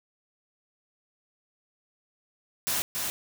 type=noise with echo; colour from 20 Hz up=white; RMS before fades=-28 dBFS; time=2.67-2.82 s; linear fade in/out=0 ms; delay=280 ms; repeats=1; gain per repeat=-3 dB; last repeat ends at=3.1 s; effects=none